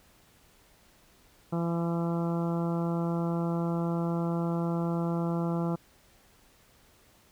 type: harmonic tone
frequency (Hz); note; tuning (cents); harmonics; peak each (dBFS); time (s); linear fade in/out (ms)
169; E3; +43; 1 / 2 / 3 / 4 / 5 / 6 / 7 / 8; -28 / -34 / -38 / -40 / -42 / -44 / -45 / -46; 1.52-5.76; 10
effects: pink hiss -61 dBFS RMS until 7.31 s